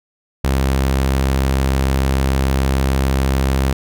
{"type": "tone", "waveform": "sawtooth", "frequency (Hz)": 66.8, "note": "C2", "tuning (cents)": 36, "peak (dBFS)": -10, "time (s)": [0.44, 3.73], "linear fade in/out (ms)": 5, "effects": []}